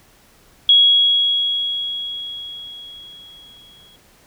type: tone with exponential decay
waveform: sine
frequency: 3322 Hz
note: G#7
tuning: in tune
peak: -7 dBFS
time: 0.69-3.96 s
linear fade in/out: 2 ms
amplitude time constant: 710 ms
effects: pink hiss -52 dBFS RMS until 4.26 s